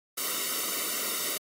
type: noise with comb filter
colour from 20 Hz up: white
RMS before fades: -31 dBFS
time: 0.17-1.38 s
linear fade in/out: 10 ms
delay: 1.2 ms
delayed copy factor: -0.85
effects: high-pass 200 Hz 12 dB/octave + AAC 48 kbps